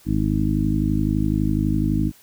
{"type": "harmonic tone with a mistuned harmonic", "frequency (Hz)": 51.91, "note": "G#1", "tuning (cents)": 0, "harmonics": [1, 2, 3, 4, 5, 6], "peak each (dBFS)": [-25, -25, -25, -25, -25, -25], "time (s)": [0.05, 2.12], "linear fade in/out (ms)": 50, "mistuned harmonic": 1, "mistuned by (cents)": -27, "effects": ["white hiss -52 dBFS RMS until 2.22 s"]}